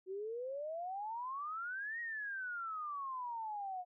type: exponential two-way sweep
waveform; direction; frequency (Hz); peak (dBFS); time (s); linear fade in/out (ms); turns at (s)
sine; up then down; 366.7 to 1900 to 711; -39; 0.06-3.85; 50; 2
effects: none